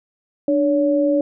sine tone pair together, 296.5 / 565 Hz, D4 / C#5, +17 / +33 cents, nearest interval major seventh, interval 1116 cents, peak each -17 dBFS, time 0.48-1.21 s, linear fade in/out 2 ms, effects none

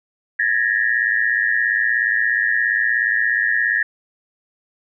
sine tone cluster, 1666 / 1785 / 1882 Hz, G#6 / A6 / A#6, +5 / +24 / +16 cents, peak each -20 dBFS, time 0.39-3.83 s, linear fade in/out 5 ms, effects none

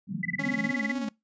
white band-pass noise, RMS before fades -36 dBFS, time 0.07-0.72 s, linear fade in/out 20 ms, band 150 to 210 Hz, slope 48 dB/octave
sine tone bursts, 2000 Hz, B6, 21 cents sharp, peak -26 dBFS, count 14, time 0.23-0.917 s, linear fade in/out 5 ms, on 24 ms, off 27 ms
sawtooth tone with tremolo, 277.2 Hz, C#4, in tune, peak -28 dBFS, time 0.39-1.09 s, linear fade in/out 5 ms, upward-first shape square, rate 16 Hz, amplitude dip 40%
sine tone with vibrato, 233.1 Hz, A#3, in tune, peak -30 dBFS, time 0.44-1.09 s, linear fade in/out 5 ms, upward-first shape sine, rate 4.3 Hz, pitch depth 160 cents each way
effects noise-tail reverb RT60 0.2 s tail -23 dB re dry + resampled to 16000 Hz

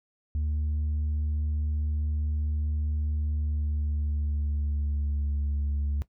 sine tone with pitch glide, 75.4 to 71.83 Hz, D2 to D2, +46 to -38 cents, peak -23 dBFS, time 0.35-6.02 s, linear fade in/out 0 ms, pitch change -84 cents, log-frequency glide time 3.21-5.37 s, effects noise-tail reverb RT60 0.1 s tail -19 dB re dry + tanh soft clip ceiling -24 dBFS

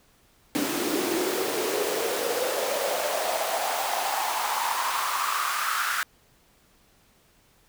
pink noise with high-pass filter sweep, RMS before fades -27 dBFS, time 0.55-6.03 s, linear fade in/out 0 ms, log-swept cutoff 290 to 1400 Hz, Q 5, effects pink hiss -61 dBFS RMS until 7.68 s

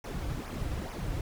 brown noise with flanger, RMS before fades -35 dBFS, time 0.04-1.21 s, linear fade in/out 2 ms, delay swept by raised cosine 0.24 to 4.94 ms, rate 2.3 Hz, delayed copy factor -0.75, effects none

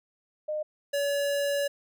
sine / square tone pair in turn, 610 / 568.2 Hz, D#5 / C#5, -34 / +43 cents, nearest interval minor second, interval 123 cents, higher first, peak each -28 / -26 dBFS, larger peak second, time 0.48-0.63 / 0.93-1.68 s, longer second, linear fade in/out 10 ms, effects none

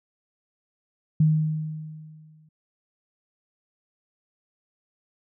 sine tone with exponential decay, 155.56 Hz, D#3, in tune, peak -14 dBFS, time 1.2-2.49 s, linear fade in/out 5 ms, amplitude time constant 280 ms, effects none

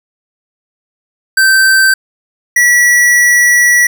square tone pair in turn, 1553 / 1942 Hz, G6 / B6, -17 / -30 cents, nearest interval major third, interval 387 cents, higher second, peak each -6 dBFS, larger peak neither, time 1.37-1.94 / 2.56-3.87 s, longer second, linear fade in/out 5 ms, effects none

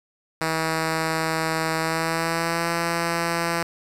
5% pulse tone with pitch glide, 160.8 to 168.7 Hz, E3 to E3, -43 to +40 cents, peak -11 dBFS, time 0.41-3.63 s, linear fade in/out 2 ms, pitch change +83 cents, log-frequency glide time 1.76-2.68 s, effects low-pass 12000 Hz 12 dB/octave + 7-bit

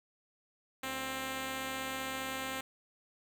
5% pulse tone pair together, 73.42 / 264.1 Hz, D2 / C4, 0 / +16 cents, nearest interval octave + minor seventh, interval 2216 cents, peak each -37 / -25 dBFS, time 0.83-2.61 s, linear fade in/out 5 ms, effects none

